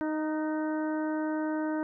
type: harmonic tone with a mistuned harmonic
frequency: 310.2 Hz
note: D#4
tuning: 5 cents flat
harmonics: 1 / 2 / 3 / 4 / 5 / 6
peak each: -29 / -36 / -39 / -46 / -42 / -50 dBFS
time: 0.01-1.83 s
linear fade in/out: 0 ms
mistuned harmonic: 5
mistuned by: -25 cents
effects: none